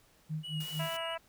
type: tone with tremolo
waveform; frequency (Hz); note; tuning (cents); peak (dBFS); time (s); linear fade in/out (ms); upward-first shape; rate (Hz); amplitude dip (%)
sine; 155.56; D#3; 0; -32; 0.29-0.95; 20; sine; 4.4; 100
type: tone with vibrato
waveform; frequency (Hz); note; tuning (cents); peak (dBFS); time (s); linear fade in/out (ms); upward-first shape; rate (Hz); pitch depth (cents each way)
triangle; 2909; F#7; -30; -38; 0.43-1.16; 20; triangle; 4.4; 26
type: noise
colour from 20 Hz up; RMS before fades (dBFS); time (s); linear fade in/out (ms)
white; -47; 0.6-0.97; 5
type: harmonic tone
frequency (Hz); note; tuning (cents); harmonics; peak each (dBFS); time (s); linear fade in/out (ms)
330; E4; +2; 2 / 3 / 4 / 5 / 6 / 7 / 8; -38 / -42 / -44 / -46 / -48 / -49 / -50; 0.79-1.18; 10
effects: pink hiss -65 dBFS RMS until 1.28 s